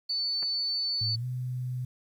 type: tone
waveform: sine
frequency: 4497 Hz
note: C#8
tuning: 24 cents sharp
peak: -27 dBFS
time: 0.09-1.16 s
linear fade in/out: 10 ms
type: clicks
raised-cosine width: 0.5 ms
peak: -30 dBFS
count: 2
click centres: 0.426 / 0.432 s
type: tone with pitch glide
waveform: sine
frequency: 110.9 to 125.93 Hz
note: A2 to B2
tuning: +14 to +34 cents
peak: -30 dBFS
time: 1.01-1.85 s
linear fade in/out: 5 ms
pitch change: +220 cents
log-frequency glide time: 1.15-1.25 s
effects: 10-bit